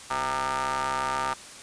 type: ring-modulated tone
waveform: sawtooth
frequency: 136.4 Hz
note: C#3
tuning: 28 cents flat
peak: -19 dBFS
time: 0.1-1.34 s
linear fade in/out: 10 ms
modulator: 1060 Hz
effects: white hiss -44 dBFS RMS until 1.62 s + resampled to 22050 Hz